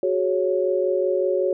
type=chord; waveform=sine; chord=F# suspended second; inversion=none; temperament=equal; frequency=370 / 415.3 / 554.4 Hz; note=F#4 / G#4 / C#5; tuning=0 / 0 / 0 cents; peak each=-22 / -26 / -22 dBFS; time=0.03-1.53 s; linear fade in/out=2 ms; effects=none